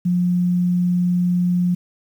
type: tone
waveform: sine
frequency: 177.9 Hz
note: F3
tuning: 32 cents sharp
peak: -15 dBFS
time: 0.05-1.75 s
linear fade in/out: 10 ms
effects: 8-bit